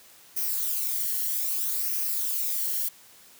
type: noise with flanger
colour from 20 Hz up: violet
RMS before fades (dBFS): -28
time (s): 0.36-2.89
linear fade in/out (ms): 10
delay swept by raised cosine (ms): 0.26 to 0.82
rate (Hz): 0.63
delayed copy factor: -0.5
effects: white hiss -53 dBFS RMS until 3.39 s + high-pass 60 Hz 12 dB/octave